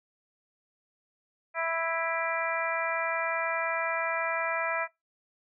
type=harmonic tone with a mistuned harmonic; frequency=329.6 Hz; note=E4; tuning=in tune; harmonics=2 / 3 / 4 / 5 / 6 / 7; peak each=-32 / -35 / -34 / -36 / -35 / -35 dBFS; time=1.54-4.88 s; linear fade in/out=50 ms; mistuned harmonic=7; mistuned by=+49 cents; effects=noise-tail reverb RT60 0.2 s tail -23 dB re dry